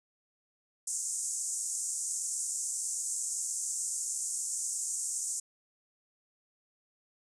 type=band-pass noise; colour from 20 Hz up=pink; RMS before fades=-35 dBFS; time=0.87-5.4 s; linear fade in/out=5 ms; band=6600 to 9000 Hz; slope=48 dB/octave; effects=none